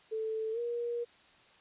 sine tone with pitch glide, 440.4 to 474.7 Hz, A4 to A#4, +2 to +31 cents, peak -32 dBFS, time 0.11-1.05 s, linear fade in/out 20 ms, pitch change +129 cents, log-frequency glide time 0.52-0.59 s, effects white hiss -61 dBFS RMS until 1.6 s + resampled to 8000 Hz

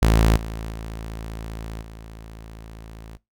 sawtooth tone with level steps, 55.1 Hz, A1, 3 cents sharp, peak -10 / -25 / -27 / -34 dBFS, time 0.02-3.17 s, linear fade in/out 5 ms, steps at 0.36 / 0.71 / 1.81 s, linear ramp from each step 10 ms, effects noise-tail reverb RT60 0.2 s tail -21 dB re dry

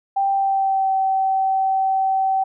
sine tone with pitch glide, 786 to 768.5 Hz, G5 to G5, +4 to -35 cents, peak -16 dBFS, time 0.16-2.44 s, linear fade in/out 10 ms, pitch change -39 cents, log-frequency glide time 0.29-0.92 s, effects none

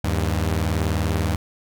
sawtooth tone pair together, 79.2 / 99.79 Hz, D#2 / G2, +31 / +31 cents, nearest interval major third, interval 400 cents, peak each -18 / -20 dBFS, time 0.04-1.36 s, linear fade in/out 5 ms, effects none

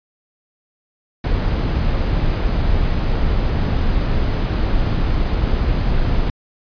brown noise, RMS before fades -17 dBFS, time 1.24-6.3 s, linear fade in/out 2 ms, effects resampled to 11025 Hz

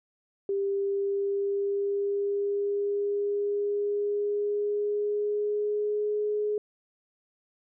sine tone with pitch glide, 396.2 to 419.5 Hz, G4 to G#4, +18 to +17 cents, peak -25 dBFS, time 0.49-6.58 s, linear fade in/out 2 ms, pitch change +99 cents, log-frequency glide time 0.65-6.16 s, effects none

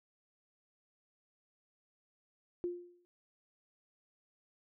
sine tone with exponential decay, 351.8 Hz, F4, 13 cents sharp, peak -31 dBFS, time 2.64-3.05 s, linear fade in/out 0 ms, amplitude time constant 87 ms, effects none

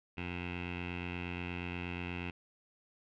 15% pulse tone with low-pass filter, 88.4 Hz, F2, 22 cents sharp, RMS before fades -40 dBFS, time 0.17-2.31 s, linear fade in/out 10 ms, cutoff 2600 Hz, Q 6.5, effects none

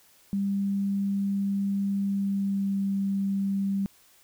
sine tone with pitch glide, 198.3 to 196.59 Hz, G3 to G3, +20 to +5 cents, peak -24 dBFS, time 0.33-3.86 s, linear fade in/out 0 ms, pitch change -15 cents, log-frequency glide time 2-2.89 s, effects white hiss -59 dBFS RMS until 4.23 s

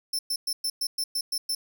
sawtooth tone bursts, 5330 Hz, E8, 18 cents sharp, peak -23 dBFS, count 9, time 0.13-1.55 s, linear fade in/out 5 ms, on 60 ms, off 110 ms, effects none

